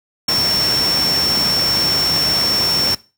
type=tone in noise; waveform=sine; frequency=5440 Hz; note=F8; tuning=46 cents flat; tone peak=-14 dBFS; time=0.28-2.95 s; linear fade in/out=5 ms; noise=pink; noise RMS=-22 dBFS; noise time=0.28-2.95 s; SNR=+5 dB; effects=noise-tail reverb RT60 0.3 s tail -19 dB re dry + high-pass 100 Hz 12 dB/octave